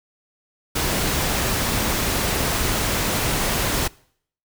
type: noise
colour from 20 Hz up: pink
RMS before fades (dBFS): -22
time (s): 0.75-3.88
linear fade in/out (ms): 10
effects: noise-tail reverb RT60 0.6 s tail -23 dB re dry